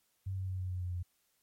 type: tone with pitch steps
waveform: sine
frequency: 95.7 / 94.49 / 93.3 / 92.12 / 90.96 / 89.81 / 88.67 Hz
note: G2 / F#2 / F#2 / F#2 / F#2 / F2 / F2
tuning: -41 / +37 / +15 / -7 / -29 / +49 / +27 cents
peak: -34 dBFS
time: 0.26-1.03 s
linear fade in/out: 10 ms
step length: 110 ms
effects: white hiss -75 dBFS RMS until 1.42 s + MP3 64 kbps

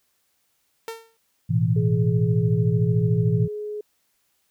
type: tone with exponential decay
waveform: sawtooth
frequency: 453.5 Hz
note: A#4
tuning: 48 cents flat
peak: -24 dBFS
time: 0.88-1.17 s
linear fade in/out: 1 ms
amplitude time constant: 61 ms
type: chord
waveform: sine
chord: A suspended second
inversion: none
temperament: equal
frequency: 110 / 123.47 / 164.81 Hz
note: A2 / B2 / E3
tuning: 0 / 0 / 0 cents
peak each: -22 dBFS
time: 1.49-3.48 s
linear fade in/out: 20 ms
type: tone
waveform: sine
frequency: 420 Hz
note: G#4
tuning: 19 cents sharp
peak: -28 dBFS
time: 1.76-3.81 s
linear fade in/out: 5 ms
effects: white hiss -69 dBFS RMS until 4.5 s

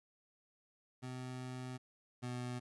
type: tone pair in turn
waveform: 25% pulse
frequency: 127.4 / 123.84 Hz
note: C3 / B2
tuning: -46 / +5 cents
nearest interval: unison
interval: 49 cents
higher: first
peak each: -39 / -36 dBFS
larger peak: second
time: 1.02-1.78 / 2.22-2.6 s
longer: first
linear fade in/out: 20 ms
effects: resampled to 24000 Hz + 13-bit

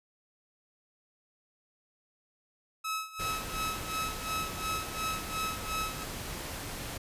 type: tone with tremolo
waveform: sawtooth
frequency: 1291 Hz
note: E6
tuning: 37 cents flat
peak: -27 dBFS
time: 2.84-6.04 s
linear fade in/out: 10 ms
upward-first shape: sine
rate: 2.8 Hz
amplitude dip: 85%
type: noise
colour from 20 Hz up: pink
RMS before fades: -39 dBFS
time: 3.19-6.98 s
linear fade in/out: 10 ms
effects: resampled to 32000 Hz

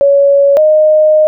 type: tone pair in turn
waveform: sine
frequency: 561 / 616.7 Hz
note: C#5 / D#5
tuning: +21 / -16 cents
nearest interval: major second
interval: 163 cents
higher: second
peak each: -4 dBFS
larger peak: neither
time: 0.01-0.57 / 0.57-1.27 s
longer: second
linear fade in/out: 0 ms
effects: none

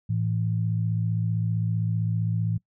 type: tone pair together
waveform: sine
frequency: 110 / 165.43 Hz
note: A2 / E3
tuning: 0 / +6 cents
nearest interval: perfect fifth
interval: 706 cents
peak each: -24 / -28 dBFS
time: 0.09-2.58 s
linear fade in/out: 10 ms
effects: noise-tail reverb RT60 0.1 s tail -23 dB re dry

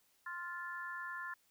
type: harmonic tone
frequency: 349.2 Hz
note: F4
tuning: in tune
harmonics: 3 / 4 / 5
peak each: -46 / -46 / -44 dBFS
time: 0.26-1.34 s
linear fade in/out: 5 ms
effects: white hiss -73 dBFS RMS until 1.5 s

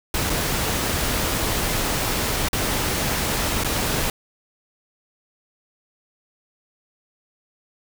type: noise with dropouts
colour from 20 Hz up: pink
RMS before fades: -23 dBFS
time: 0.14-4.1 s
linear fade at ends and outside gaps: 2 ms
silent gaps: 0.297-0.3 / 2.486-2.53 / 3.637-3.645 s
effects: none

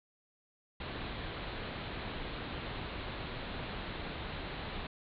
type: low-pass noise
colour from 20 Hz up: pink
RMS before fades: -41 dBFS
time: 0.8-4.87 s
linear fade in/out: 5 ms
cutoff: 4200 Hz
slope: 96 dB/octave
effects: none

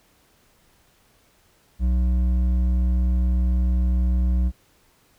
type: tone with hard clipping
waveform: sine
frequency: 61.74 Hz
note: B1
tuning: in tune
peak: -19 dBFS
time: 1.79-4.52 s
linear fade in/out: 50 ms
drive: 7 dB
effects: pink hiss -60 dBFS RMS until 5.18 s

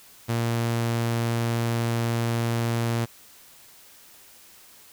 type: tone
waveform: sawtooth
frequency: 116.54 Hz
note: A#2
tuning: in tune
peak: -19 dBFS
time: 0.28-3.06 s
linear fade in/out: 20 ms
effects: white hiss -51 dBFS RMS until 4.92 s

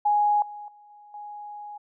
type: tone with level steps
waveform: sine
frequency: 830.6 Hz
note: G#5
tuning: in tune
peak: -18 / -36 / -49 / -47 / -36 dBFS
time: 0.05-1.78 s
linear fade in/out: 10 ms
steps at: 0.42 / 0.68 / 0.9 / 1.14 s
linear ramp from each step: 2 ms
effects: none

